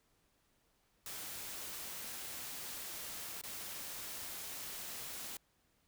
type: noise with dropouts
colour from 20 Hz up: white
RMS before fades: -45 dBFS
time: 1.06-5.37 s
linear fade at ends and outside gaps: 2 ms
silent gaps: 3.414-3.436 s
effects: pink hiss -75 dBFS RMS until 5.87 s